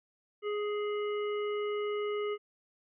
harmonic tone, 416.5 Hz, G#4, 5 cents sharp, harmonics 1 / 3 / 5 / 7, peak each -31 / -41 / -45 / -48 dBFS, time 0.42-2.38 s, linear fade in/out 50 ms, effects none

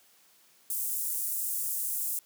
pink high-pass noise, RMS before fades -32 dBFS, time 0.7-2.19 s, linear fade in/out 2 ms, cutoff 8900 Hz, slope 24 dB/octave, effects white hiss -62 dBFS RMS until 2.25 s + high-pass 150 Hz 12 dB/octave

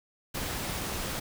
pink noise, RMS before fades -34 dBFS, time 0.34-1.2 s, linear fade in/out 10 ms, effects none

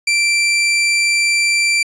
sawtooth tone, 2349 Hz, D7, in tune, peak -9 dBFS, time 0.07-1.83 s, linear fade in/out 5 ms, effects resampled to 22050 Hz

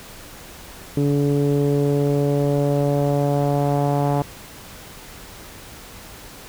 sawtooth tone with low-pass filter sweep, 143 Hz, D3, 46 cents flat, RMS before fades -19 dBFS, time 0.97-4.22 s, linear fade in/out 2 ms, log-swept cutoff 370 to 810 Hz, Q 2.9, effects pink hiss -40 dBFS RMS until 6.48 s

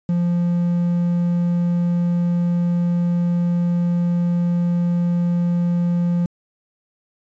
triangle tone with quantisation, 173.8 Hz, F3, 8 cents flat, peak -14 dBFS, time 0.09-6.26 s, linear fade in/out 2 ms, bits 7, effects resampled to 16000 Hz

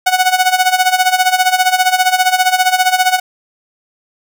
sawtooth tone with tremolo, 740 Hz, F#5, in tune, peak -3 dBFS, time 0.06-3.2 s, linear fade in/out 10 ms, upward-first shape sine, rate 15 Hz, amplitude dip 80%, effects none

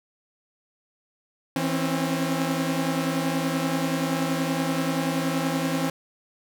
sawtooth tone cluster, 163.9 / 261.9 / 272.4 Hz, E3 / C4 / C#4, -10 / +2 / -30 cents, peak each -24 dBFS, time 1.56-5.9 s, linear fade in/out 2 ms, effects none

